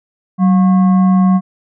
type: tone with frequency modulation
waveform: sine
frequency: 188.7 Hz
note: F#3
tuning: 34 cents sharp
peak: -7 dBFS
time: 0.38-1.41 s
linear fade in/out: 50 ms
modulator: 903 Hz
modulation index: 0.33
effects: none